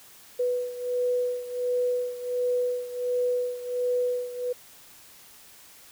sine beating tone pair, 493.5 / 494.9 Hz, B4 / B4, -1 / +4 cents, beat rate 1.4 Hz, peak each -26 / -30 dBFS, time 0.39-4.53 s, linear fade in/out 10 ms, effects white hiss -51 dBFS RMS until 5.91 s

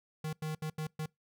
square tone bursts at uneven times, 155.56 Hz, D#3, in tune, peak -35 dBFS, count 5, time 0.24-0.33 / 0.42-0.55 / 0.62-0.7 / 0.78-0.87 / 0.99-1.06 s, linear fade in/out 5 ms, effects noise-tail reverb RT60 0.2 s tail -25 dB re dry

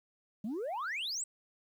sine exponential sweep, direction up, 196 to 8372 Hz, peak -32 dBFS, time 0.44-1.24 s, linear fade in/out 5 ms, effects tanh soft clip ceiling -33 dBFS + 11-bit

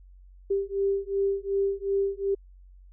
sine beating tone pair, 393.4 / 396.1 Hz, G4 / G4, +6 / +18 cents, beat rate 2.7 Hz, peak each -27 / -27 dBFS, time 0.5-2.35 s, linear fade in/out 10 ms, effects added 46 Hz sine -48 dBFS peak until 2.92 s

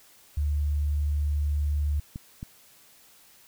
sine tone, 73.42 Hz, D2, in tune, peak -23 dBFS, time 0.37-2 s, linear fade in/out 5 ms
clicks, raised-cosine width 5 ms, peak -23 dBFS, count 2, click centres 2.159 / 2.429 s
effects white hiss -56 dBFS RMS until 3.47 s

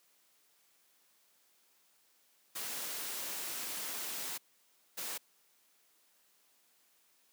white noise bursts at uneven times, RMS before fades -40 dBFS, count 2, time 2.55-4.38 / 4.97-5.18 s, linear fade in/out 10 ms, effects white hiss -70 dBFS RMS until 7.32 s + high-pass 200 Hz 12 dB/octave

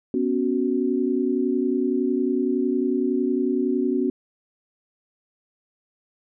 sine chord, B suspended second, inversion none, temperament just, 246.9 / 277.8 / 370.4 Hz, B3 / C#4 / F#4, 0 / +4 / +2 cents, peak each -24 dBFS, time 0.14-4.1 s, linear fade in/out 2 ms, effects none

